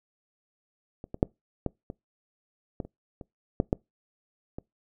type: clicks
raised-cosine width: 2 ms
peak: -26 / -22 / -7 / -14 / -23 / -18 / -29 / -27 / -9 / -10 / -23 dBFS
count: 11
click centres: 1.041 / 1.144 / 1.229 / 1.663 / 1.901 / 2.802 / 2.85 / 3.212 / 3.601 / 3.729 / 4.585 s
effects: noise-tail reverb RT60 0.2 s tail -25 dB re dry